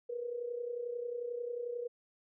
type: tone with amplitude modulation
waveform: sine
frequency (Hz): 480.7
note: B4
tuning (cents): -47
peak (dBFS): -33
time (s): 0.09-1.88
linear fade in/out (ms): 10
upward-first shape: sine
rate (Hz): 31.2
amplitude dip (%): 65
effects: none